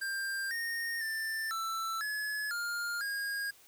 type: tone with pitch steps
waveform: square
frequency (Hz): 1589 / 1847 / 1779 / 1331 / 1702 / 1408 / 1630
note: G6 / A#6 / A6 / E6 / G#6 / F6 / G#6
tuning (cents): +23 / -16 / +19 / +16 / +42 / +14 / -33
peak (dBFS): -34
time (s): 0.01-3.51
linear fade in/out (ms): 10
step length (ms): 500
effects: white hiss -60 dBFS RMS until 3.67 s